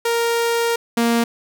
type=tone pair in turn; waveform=sawtooth; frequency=466.2 / 233.5 Hz; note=A#4 / A#3; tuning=0 / +3 cents; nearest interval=octave; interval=1197 cents; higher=first; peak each=-13 / -11 dBFS; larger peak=second; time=0.05-0.76 / 0.97-1.24 s; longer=first; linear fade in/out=5 ms; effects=none